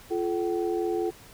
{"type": "tone cluster", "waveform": "sine", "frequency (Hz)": [346.9, 431.7, 763], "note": ["F4", "A4", "G5"], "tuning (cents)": [-12, -33, -47], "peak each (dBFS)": [-27, -29, -35], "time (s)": [0.1, 1.11], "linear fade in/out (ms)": 20, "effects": ["pink hiss -50 dBFS RMS until 1.33 s"]}